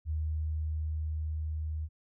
sine tone with level ramp, 77.78 Hz, D#2, in tune, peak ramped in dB -29 to -32 dBFS, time 0.05-1.89 s, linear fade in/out 50 ms, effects none

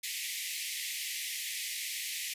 pink high-pass noise, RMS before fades -37 dBFS, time 0.03-2.34 s, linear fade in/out 10 ms, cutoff 1900 Hz, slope 96 dB/octave, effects resampled to 32000 Hz

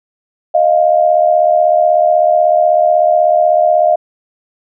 sine tone pair together, 622.3 / 698.5 Hz, D#5 / F5, 0 / 0 cents, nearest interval major second, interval 200 cents, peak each -10 dBFS, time 0.54-3.96 s, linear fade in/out 10 ms, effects none

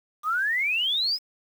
sine exponential sweep, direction up, 1184 to 5210 Hz, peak -22 dBFS, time 0.23-1.19 s, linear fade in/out 50 ms, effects 8-bit

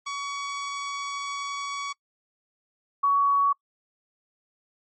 sawtooth / sine tone pair in turn, 1128 / 1124.1 Hz, C#6 / C#6, +30 / +24 cents, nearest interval unison, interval 6 cents, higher first, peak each -26 / -18 dBFS, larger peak second, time 0.06-1.93 / 3.03-3.53 s, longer first, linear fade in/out 10 ms, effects noise-tail reverb RT60 0.1 s tail -26 dB re dry + MP3 32 kbps

